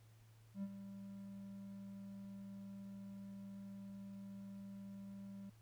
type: tone with ADSR envelope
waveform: triangle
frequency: 197 Hz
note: G3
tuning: 9 cents sharp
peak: -37 dBFS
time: 0.54-5.5 s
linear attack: 89 ms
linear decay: 49 ms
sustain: -10 dB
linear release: 8 ms
effects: added 111 Hz sine -62 dBFS peak until 5.61 s + pink hiss -73 dBFS RMS until 5.61 s